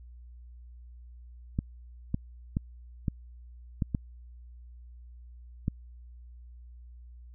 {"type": "clicks", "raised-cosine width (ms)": 5, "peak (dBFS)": -15, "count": 7, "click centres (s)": [1.589, 2.144, 2.569, 3.082, 3.822, 3.948, 5.681], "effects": ["added 60 Hz sine -46 dBFS peak until 7.34 s"]}